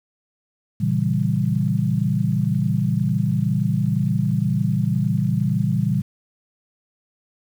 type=chord; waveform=sine; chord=A# diminished seventh; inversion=none; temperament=equal; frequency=116.54 / 138.59 / 164.81 / 196 Hz; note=A#2 / C#3 / E3 / G3; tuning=0 / 0 / 0 / 0 cents; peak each=-23 dBFS; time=0.8-6.02 s; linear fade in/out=10 ms; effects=8-bit